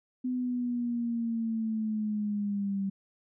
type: linear sweep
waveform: sine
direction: down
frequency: 253.3 to 194.2 Hz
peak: -28 dBFS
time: 0.24-2.9 s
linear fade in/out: 10 ms
effects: none